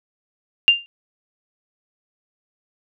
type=tone with exponential decay; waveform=sine; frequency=2794 Hz; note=F7; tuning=in tune; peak=-5 dBFS; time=0.68-0.86 s; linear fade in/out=0 ms; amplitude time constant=37 ms; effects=none